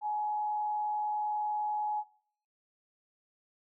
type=tone with frequency modulation; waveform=sine; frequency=844 Hz; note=G#5; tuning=28 cents sharp; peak=-30 dBFS; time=0.01-2.04 s; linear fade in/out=50 ms; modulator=90.7 Hz; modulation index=0.3; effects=noise-tail reverb RT60 0.7 s tail -24 dB re dry